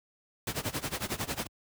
pink noise with tremolo, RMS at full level -31 dBFS, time 0.47-1.47 s, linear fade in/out 2 ms, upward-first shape sine, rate 11 Hz, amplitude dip 90%, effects high-pass 60 Hz 12 dB/octave

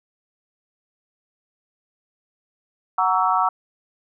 sine chord, F# dominant seventh, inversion none, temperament equal with one note detuned, 740 / 932.3 / 1131.4 / 1318.5 Hz, F#5 / A#5 / C#6 / E6, 0 / 0 / +35 / 0 cents, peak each -22 dBFS, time 2.98-3.49 s, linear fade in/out 5 ms, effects none

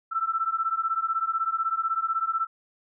sine beating tone pair, 1322 / 1338 Hz, E6 / E6, +5 / +25 cents, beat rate 16 Hz, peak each -27 dBFS, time 0.11-2.47 s, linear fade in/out 20 ms, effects none

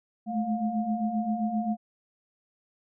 sine tone cluster, 211.7 / 219.3 / 709 Hz, G#3 / A3 / F5, +33 / -6 / +26 cents, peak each -32 / -28 / -32 dBFS, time 0.26-1.77 s, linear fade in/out 50 ms, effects none

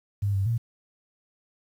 sine tone with pitch steps, 100.9 / 97.5 / 116.1 Hz, G#2 / G2 / A#2, -49 / -9 / -7 cents, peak -22 dBFS, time 0.22-0.58 s, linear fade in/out 10 ms, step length 120 ms, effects 9-bit

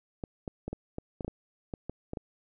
clicks, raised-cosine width 2 ms, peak -22 dBFS, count 12, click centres 0.238 / 0.478 / 0.68 / 0.73 / 0.984 / 1.208 / 1.247 / 1.28 / 1.738 / 1.896 / 2.134 / 2.172 s, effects none

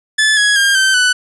sawtooth tone with pitch steps, 1734 / 1670.1 / 1608.6 / 1549.3 / 1492.2 Hz, A6 / G#6 / G6 / G6 / F#6, -26 / +9 / +44 / -21 / +14 cents, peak -6 dBFS, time 0.18-1.13 s, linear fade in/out 10 ms, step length 190 ms, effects resampled to 24000 Hz + 8-bit

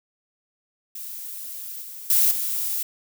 violet noise with level steps, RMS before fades -35 / -38 / -18 / -26 dBFS, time 0.95-2.83 s, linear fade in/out 5 ms, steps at 1.82 / 2.1 / 2.31 s, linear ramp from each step 2 ms, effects none

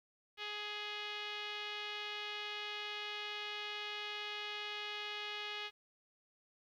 5% pulse tone with low-pass filter, 417.7 Hz, G#4, 10 cents sharp, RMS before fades -43 dBFS, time 0.37-5.71 s, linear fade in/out 50 ms, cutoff 3200 Hz, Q 2, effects 12-bit

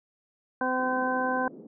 harmonic tone, 256.1 Hz, C4, 37 cents flat, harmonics 1 / 2 / 3 / 4 / 6, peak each -31 / -31 / -31 / -31 / -31 dBFS, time 0.61-1.48 s, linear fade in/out 2 ms
white band-pass noise, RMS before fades -46 dBFS, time 0.79-1.67 s, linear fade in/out 5 ms, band 210 to 370 Hz, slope 24 dB/octave
effects none

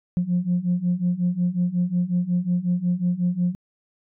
sine beating tone pair, 174.5 / 180 Hz, F3 / F#3, -1 / -47 cents, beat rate 5.5 Hz, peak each -23 / -21 dBFS, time 0.17-3.55 s, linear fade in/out 0 ms, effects tanh soft clip ceiling -14 dBFS

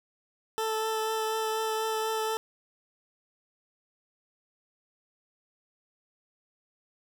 20% pulse tone with vibrato, 440 Hz, A4, in tune, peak -23 dBFS, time 0.58-2.37 s, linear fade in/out 0 ms, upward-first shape triangle, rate 4.1 Hz, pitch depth 14 cents each way, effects none

